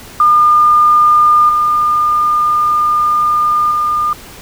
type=tone with level steps; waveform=sine; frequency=1209 Hz; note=D6; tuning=50 cents sharp; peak=-5 / -9 / -11 dBFS; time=0.2-4.13 s; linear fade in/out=2 ms; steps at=1.49 / 3.71 s; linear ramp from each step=2 ms; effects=pink hiss -34 dBFS RMS until 4.41 s